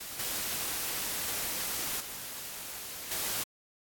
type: noise with level steps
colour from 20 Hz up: white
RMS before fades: -41 / -34 / -41 / -33 dBFS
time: 0-3.44 s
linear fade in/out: 10 ms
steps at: 0.19 / 2 / 3.11 s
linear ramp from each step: 5 ms
effects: AAC 64 kbps